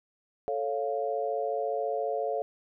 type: chord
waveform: sine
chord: A augmented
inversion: none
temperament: equal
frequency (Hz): 440 / 554.4 / 698.5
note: A4 / C#5 / E#5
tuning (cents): 0 / 0 / 0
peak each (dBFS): -32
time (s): 0.48-2.42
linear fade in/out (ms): 0
effects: none

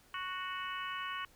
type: harmonic tone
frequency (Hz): 370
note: F#4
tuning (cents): 0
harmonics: 3 / 4 / 5 / 6 / 7 / 8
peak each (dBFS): -40 / -44 / -46 / -49 / -49 / -45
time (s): 0.14-1.25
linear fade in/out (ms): 2
effects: pink hiss -64 dBFS RMS until 1.35 s

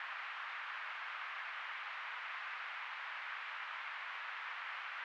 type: band-pass noise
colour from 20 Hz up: pink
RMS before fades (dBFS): -45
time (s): 0-5.04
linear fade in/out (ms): 2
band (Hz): 1100 to 2500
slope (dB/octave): 24
effects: none

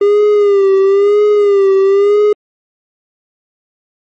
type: tone with vibrato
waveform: triangle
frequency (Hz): 402.2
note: G4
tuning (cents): +44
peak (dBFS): -4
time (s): 0.01-2.33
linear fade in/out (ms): 5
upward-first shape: sine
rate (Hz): 1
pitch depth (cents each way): 68
effects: MP3 32 kbps

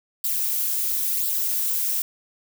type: noise with flanger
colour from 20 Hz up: violet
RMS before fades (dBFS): -24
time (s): 0.24-2.02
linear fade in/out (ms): 2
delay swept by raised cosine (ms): 0.23 to 3.73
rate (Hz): 0.98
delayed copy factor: +0.55
effects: none

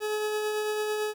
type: tone with tremolo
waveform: 40% pulse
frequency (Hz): 425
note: G#4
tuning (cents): +40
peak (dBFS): -25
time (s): 0-1.14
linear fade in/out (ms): 50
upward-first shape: triangle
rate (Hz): 9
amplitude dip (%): 30
effects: 10-bit

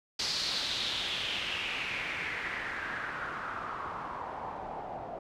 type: noise with low-pass filter sweep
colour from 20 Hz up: white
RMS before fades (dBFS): -36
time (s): 0.19-5.19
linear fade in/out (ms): 5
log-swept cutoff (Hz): 4800 to 680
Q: 3.9
effects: none

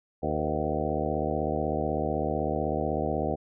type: harmonic tone with a mistuned harmonic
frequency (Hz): 76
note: D#2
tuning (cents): -40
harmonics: 1 / 2 / 3 / 4 / 5 / 6 / 7 / 8 / 9 / 10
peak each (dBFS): -35 / -35 / -35 / -35 / -35 / -35 / -35 / -35 / -35 / -35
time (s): 0.22-3.36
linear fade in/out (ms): 20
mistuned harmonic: 7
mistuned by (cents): -64
effects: none

